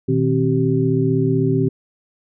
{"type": "tone cluster", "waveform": "sine", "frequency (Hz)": [122.2, 158, 264.7, 385.9], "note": ["B2", "D#3", "C4", "G4"], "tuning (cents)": [-18, 27, 20, -27], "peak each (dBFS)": -20, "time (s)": [0.08, 1.69], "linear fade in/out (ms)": 10, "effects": []}